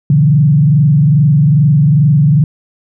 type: tone with frequency modulation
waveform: sine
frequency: 147 Hz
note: D3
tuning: 2 cents sharp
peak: -5 dBFS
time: 0.1-2.44 s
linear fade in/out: 2 ms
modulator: 22.4 Hz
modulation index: 0.85
effects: none